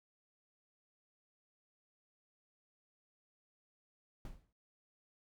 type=noise with exponential decay; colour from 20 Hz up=brown; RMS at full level=-43 dBFS; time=4.25-4.53 s; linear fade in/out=2 ms; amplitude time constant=60 ms; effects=none